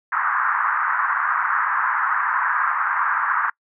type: band-pass noise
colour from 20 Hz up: pink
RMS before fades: -21 dBFS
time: 0.12-3.5 s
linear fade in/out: 5 ms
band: 990 to 1700 Hz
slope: 48 dB/octave
effects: noise-tail reverb RT60 0.1 s tail -26 dB re dry